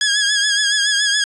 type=tone with vibrato; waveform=15% pulse; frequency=1661.2 Hz; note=G#6; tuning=in tune; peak=-8 dBFS; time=0.01-1.24 s; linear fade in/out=2 ms; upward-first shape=triangle; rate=7.1 Hz; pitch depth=61 cents each way; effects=resampled to 24000 Hz